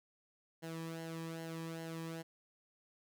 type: tone with flanger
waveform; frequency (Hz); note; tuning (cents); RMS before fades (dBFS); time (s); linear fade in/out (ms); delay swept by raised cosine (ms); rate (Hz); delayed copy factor
sawtooth; 163.8; E3; -11; -44; 0.62-2.23; 20; 0.82 to 1.43; 2.5; -0.65
effects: none

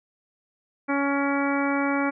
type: harmonic tone with a mistuned harmonic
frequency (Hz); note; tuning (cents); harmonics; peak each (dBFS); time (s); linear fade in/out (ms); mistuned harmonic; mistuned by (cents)
280; C#4; +18; 1 / 2 / 3 / 4 / 5 / 6 / 7 / 8; -24 / -30 / -31 / -32 / -31 / -37 / -36 / -33; 0.88-2.11; 20; 8; +33
effects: none

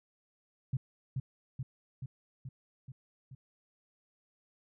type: tone with echo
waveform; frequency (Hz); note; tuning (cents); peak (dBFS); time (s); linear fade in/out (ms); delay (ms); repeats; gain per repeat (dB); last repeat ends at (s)
sine; 130.81; C3; 0; -28; 0.73-0.77; 5; 430; 6; -3; 3.35
effects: none

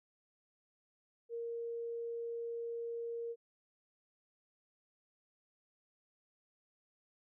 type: tone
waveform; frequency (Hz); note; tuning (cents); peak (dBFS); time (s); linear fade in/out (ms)
sine; 466.2; A#4; 0; -38; 1.29-3.36; 50
effects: none

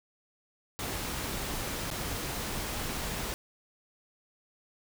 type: noise with dropouts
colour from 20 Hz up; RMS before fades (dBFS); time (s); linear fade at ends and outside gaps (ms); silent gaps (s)
pink; -35; 0.79-3.34; 0; 1.903-1.912
effects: none

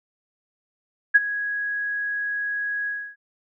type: tone with ADSR envelope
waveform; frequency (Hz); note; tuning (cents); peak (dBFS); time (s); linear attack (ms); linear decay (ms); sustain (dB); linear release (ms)
sine; 1661.2; G#6; 0; -8; 1.14-3.16; 17; 29; -16; 290
effects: none

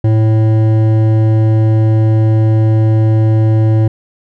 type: tone with hard clipping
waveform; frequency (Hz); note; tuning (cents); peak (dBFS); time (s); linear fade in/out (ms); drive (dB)
sine; 110; A2; 0; -9; 0.04-3.88; 5; 11
effects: none

